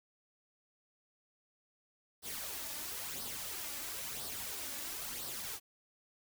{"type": "noise with flanger", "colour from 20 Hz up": "white", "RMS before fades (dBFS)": -42, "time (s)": [2.22, 5.6], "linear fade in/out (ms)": 50, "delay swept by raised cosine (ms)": [0.21, 3.51], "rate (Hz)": 0.99, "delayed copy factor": 0.55, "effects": []}